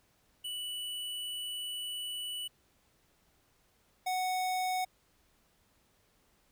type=tone pair in turn; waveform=square; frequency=2961 / 740.2 Hz; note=F#7 / F#5; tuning=+1 / 0 cents; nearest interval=2 octaves; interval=2401 cents; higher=first; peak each=-37 / -31 dBFS; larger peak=second; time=0.44-2.48 / 4.06-4.85 s; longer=first; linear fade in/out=10 ms; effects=pink hiss -70 dBFS RMS until 6.51 s